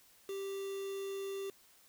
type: tone with quantisation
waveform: triangle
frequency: 392 Hz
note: G4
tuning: in tune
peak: -36 dBFS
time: 0.29-1.5 s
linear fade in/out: 2 ms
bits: 8
effects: white hiss -64 dBFS RMS until 1.88 s